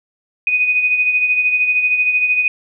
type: beating tone pair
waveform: sine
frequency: 2489 / 2502 Hz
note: D#7 / D#7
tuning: 0 / +9 cents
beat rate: 13 Hz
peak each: -13 / -22 dBFS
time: 0.47-2.48 s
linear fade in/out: 2 ms
effects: none